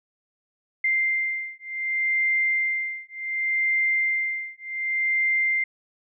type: beating tone pair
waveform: sine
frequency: 2093 / 2093.67 Hz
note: C7 / C7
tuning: 0 / +1 cents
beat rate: 0.67 Hz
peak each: -25 / -25 dBFS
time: 0.84-5.64 s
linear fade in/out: 5 ms
effects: none